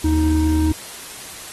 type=tone pair together; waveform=triangle; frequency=78.1 / 312.4 Hz; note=D#2 / D#4; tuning=+7 / +7 cents; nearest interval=2 octaves; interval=2400 cents; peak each=-15 dBFS; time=0.04-0.72 s; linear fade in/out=5 ms; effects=white hiss -35 dBFS RMS until 1.52 s + AAC 32 kbps